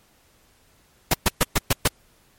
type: noise bursts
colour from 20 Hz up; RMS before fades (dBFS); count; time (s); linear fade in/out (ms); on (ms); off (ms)
pink; -17; 6; 1.11-1.878; 5; 28; 120
effects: pink hiss -59 dBFS RMS until 2.38 s + MP3 64 kbps